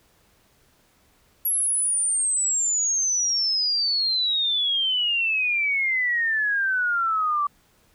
sine exponential sweep, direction down, 11440 to 1150 Hz, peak -20 dBFS, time 1.45-7.47 s, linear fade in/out 5 ms, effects pink hiss -61 dBFS RMS until 7.94 s

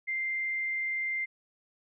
sine tone, 2093 Hz, C7, in tune, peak -29 dBFS, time 0.07-1.26 s, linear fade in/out 20 ms, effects none

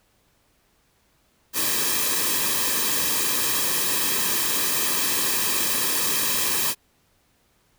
white noise with comb filter, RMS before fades -23 dBFS, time 1.53-6.75 s, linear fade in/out 50 ms, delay 1.4 ms, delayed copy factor -0.7, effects pink hiss -64 dBFS RMS until 7.78 s

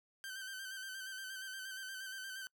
sawtooth tone with vibrato, 1547 Hz, G6, 23 cents flat, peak -40 dBFS, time 0.24-2.47 s, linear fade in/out 0 ms, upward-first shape square, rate 8.5 Hz, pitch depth 32 cents each way, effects noise-tail reverb RT60 0.1 s tail -25 dB re dry

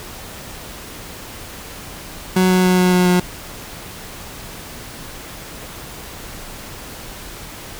30% pulse tone with pitch steps, 185 / 183.93 / 182.88 / 181.82 / 180.77 / 179.73 Hz, F#3 / F#3 / F#3 / F#3 / F#3 / F3, 0 / -10 / -20 / -30 / -40 / +50 cents, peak -9 dBFS, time 2.36-3.2 s, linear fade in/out 5 ms, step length 140 ms, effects pink hiss -34 dBFS RMS until 7.79 s

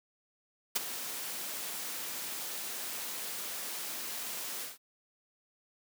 white noise with ADSR envelope, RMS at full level -27 dBFS, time 0.75-4.78 s, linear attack 13 ms, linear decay 18 ms, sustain -12 dB, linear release 160 ms, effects high-pass 200 Hz 12 dB/octave

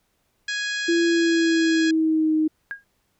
harmonic tone, 830.6 Hz, G#5, in tune, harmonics 2 / 3 / 4 / 5 / 6 / 7 / 8 / 9, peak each -26 / -35 / -33 / -35 / -37 / -41 / -44 / -40 dBFS, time 0.48-1.91 s, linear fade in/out 5 ms
sine tone with pitch glide, 338.2 to 311.9 Hz, E4 to D#4, +44 to +4 cents, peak -17 dBFS, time 0.88-2.48 s, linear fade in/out 10 ms, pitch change -140 cents, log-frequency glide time 1.06-2.34 s
sine tone with exponential decay, 1630 Hz, G#6, 33 cents flat, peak -24 dBFS, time 2.71-2.84 s, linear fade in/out 0 ms, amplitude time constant 28 ms
effects pink hiss -69 dBFS RMS until 3.19 s

